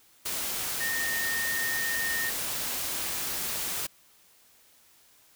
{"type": "tone in noise", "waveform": "sine", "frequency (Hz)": 1838, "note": "A#6", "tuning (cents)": -25, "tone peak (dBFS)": -29, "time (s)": [0.8, 2.3], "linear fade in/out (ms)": 10, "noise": "white", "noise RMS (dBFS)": -32, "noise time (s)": [0.25, 3.87], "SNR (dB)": 0, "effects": ["white hiss -60 dBFS RMS until 5.35 s"]}